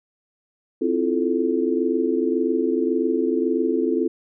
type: chord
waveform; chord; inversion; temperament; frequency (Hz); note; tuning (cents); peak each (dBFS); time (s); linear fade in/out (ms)
sine; F major seventh; second; just; 261.9 / 327.4 / 349.2 / 436.5; C4 / E4 / F4 / A4; +2 / -12 / 0 / -14; -24; 0.81-4.08; 10
effects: none